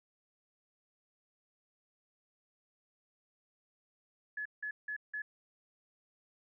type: tone bursts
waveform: sine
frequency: 1705 Hz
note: G#6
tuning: 45 cents sharp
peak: -36 dBFS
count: 4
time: 4.37-5.22 s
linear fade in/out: 5 ms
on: 85 ms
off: 170 ms
effects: none